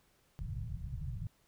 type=low-pass noise; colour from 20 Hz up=white; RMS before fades=-40 dBFS; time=0.39-1.27 s; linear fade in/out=0 ms; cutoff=150 Hz; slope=48 dB/octave; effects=pink hiss -71 dBFS RMS until 1.47 s